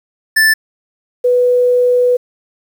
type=tone pair in turn; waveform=square / sine; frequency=1760 / 493.9 Hz; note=A6 / B4; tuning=0 / 0 cents; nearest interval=octave + minor seventh; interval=2200 cents; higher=first; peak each=-8 dBFS; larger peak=neither; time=0.36-0.54 / 1.24-2.17 s; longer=second; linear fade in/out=10 ms; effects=7-bit